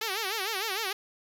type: tone with vibrato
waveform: 5% pulse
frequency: 413.4 Hz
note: G#4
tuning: 8 cents flat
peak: -18 dBFS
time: 0.01-0.93 s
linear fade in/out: 5 ms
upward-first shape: sine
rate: 6.6 Hz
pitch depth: 180 cents each way
effects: none